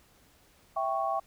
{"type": "chord", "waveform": "sine", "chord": "C# diminished", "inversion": "first", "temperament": "equal", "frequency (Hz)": [659.3, 784, 1108.7], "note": ["E5", "G5", "C#6"], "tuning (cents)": [0, 0, 0], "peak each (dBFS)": [-32, -31, -32], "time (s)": [0.76, 1.2], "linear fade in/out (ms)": 10, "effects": ["pink hiss -62 dBFS RMS until 1.26 s"]}